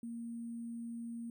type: tone with sample-and-hold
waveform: sine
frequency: 233.1 Hz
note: A#3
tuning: in tune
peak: -40 dBFS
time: 0.03-1.3 s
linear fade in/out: 2 ms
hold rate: 8820 Hz
effects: none